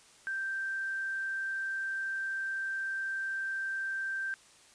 sine tone with quantisation, 1568 Hz, G6, in tune, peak -32 dBFS, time 0.27-4.34 s, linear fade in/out 0 ms, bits 10, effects white hiss -59 dBFS RMS until 4.74 s + resampled to 22050 Hz

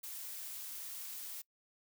blue noise, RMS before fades -45 dBFS, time 0.03-1.42 s, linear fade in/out 10 ms, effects noise-tail reverb RT60 0.1 s tail -23 dB re dry

